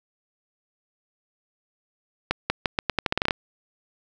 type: accelerating click train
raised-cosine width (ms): 0.3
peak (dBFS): -5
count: 13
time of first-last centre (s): 2.31-3.308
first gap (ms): 190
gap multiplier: 0.83
effects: none